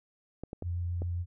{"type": "clicks", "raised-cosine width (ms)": 2, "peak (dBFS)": -25, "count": 4, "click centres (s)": [0.436, 0.531, 0.624, 1.02]}
{"type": "tone with vibrato", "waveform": "sine", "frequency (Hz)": 87.31, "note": "F2", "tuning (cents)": 0, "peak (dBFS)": -30, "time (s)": [0.62, 1.26], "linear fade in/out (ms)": 50, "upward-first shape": "sine", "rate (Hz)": 7.3, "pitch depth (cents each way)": 11}
{"effects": []}